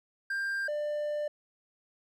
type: tone pair in turn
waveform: triangle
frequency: 1591 / 594.4 Hz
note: G6 / D5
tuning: +25 / +21 cents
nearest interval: octave + perfect fourth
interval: 1704 cents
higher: first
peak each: -28 dBFS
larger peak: neither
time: 0.3-0.68 / 0.68-1.28 s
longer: second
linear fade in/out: 5 ms
effects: none